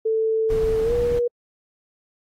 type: tone with pitch glide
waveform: sine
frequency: 443 to 480.3 Hz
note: A4 to B4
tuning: +12 to -48 cents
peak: -18 dBFS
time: 0.05-1.28 s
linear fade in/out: 10 ms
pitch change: +140 cents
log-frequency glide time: 0.83-0.93 s
type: noise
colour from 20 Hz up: brown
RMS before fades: -29 dBFS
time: 0.5-1.19 s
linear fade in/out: 2 ms
effects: AAC 48 kbps